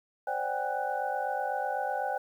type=tone cluster; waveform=sine; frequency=521 / 585 / 758 / 806 / 1488 Hz; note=C5 / D5 / F#5 / G5 / F#6; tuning=-7 / -7 / +42 / +48 / +9 cents; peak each=-37 / -37 / -35 / -32 / -39 dBFS; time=0.27-2.18 s; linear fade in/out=5 ms; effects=10-bit